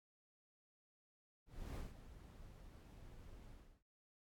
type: noise with ADSR envelope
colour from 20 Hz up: brown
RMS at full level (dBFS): -44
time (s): 1.46-3.83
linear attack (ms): 300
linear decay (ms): 170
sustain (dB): -13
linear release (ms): 320
effects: AAC 64 kbps